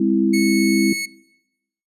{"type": "chord", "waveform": "sine", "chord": "Ab augmented", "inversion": "none", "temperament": "equal with one note detuned", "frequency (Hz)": [203.6, 261.6, 329.6], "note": ["Ab3", "C4", "E4"], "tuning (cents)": [-34, 0, 0], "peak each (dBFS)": [-19, -20, -18], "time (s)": [0, 0.93], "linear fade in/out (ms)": 5}
{"type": "tone", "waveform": "sawtooth", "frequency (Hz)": 2200, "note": "C#7", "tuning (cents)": -14, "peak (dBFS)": -19, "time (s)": [0.33, 1.06], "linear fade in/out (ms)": 10}
{"effects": ["noise-tail reverb RT60 0.9 s tail -21 dB re dry", "resampled to 32000 Hz"]}